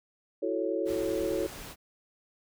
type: chord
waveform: sine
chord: F# minor seventh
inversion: third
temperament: equal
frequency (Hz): 329.6 / 370 / 440 / 554.4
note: E4 / F#4 / A4 / C#5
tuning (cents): 0 / 0 / 0 / 0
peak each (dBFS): -33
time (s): 0.42-1.47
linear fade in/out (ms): 10
type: noise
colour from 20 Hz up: pink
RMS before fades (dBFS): -43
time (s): 0.85-1.76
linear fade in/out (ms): 50
effects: none